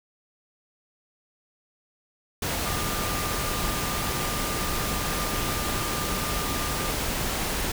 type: tone in noise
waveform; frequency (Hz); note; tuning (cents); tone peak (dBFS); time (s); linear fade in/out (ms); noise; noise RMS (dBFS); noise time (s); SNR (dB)
sine; 1200; D6; +37; -35; 2.66-6.91; 5; pink; -28; 2.42-7.72; -10
effects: none